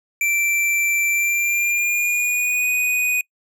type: tone with pitch glide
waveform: square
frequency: 2344 to 2483 Hz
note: D7 to D#7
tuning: -4 to -4 cents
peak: -18 dBFS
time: 0.21-3.21 s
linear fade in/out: 2 ms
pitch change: +100 cents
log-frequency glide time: 1.1-2.67 s
effects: noise-tail reverb RT60 0.1 s tail -25 dB re dry